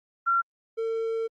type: tone pair in turn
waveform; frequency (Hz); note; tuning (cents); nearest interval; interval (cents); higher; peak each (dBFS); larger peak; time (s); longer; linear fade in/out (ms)
sine / triangle; 1370 / 451.7; F6 / A4; -34 / +45; octave + perfect fifth; 1921; first; -20 / -24; first; 0.26-0.42 / 0.77-1.28; second; 20
effects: Opus 24 kbps